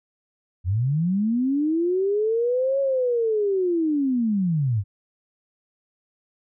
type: linear two-way sweep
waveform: sine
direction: up then down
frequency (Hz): 82.41 to 554.4 to 93.1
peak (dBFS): -19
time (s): 0.64-4.84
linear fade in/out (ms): 50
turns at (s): 2.8
effects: none